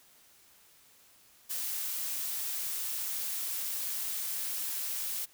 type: noise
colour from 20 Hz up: blue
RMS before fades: -35 dBFS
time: 1.49-5.26 s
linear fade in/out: 20 ms
effects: white hiss -61 dBFS RMS until 5.33 s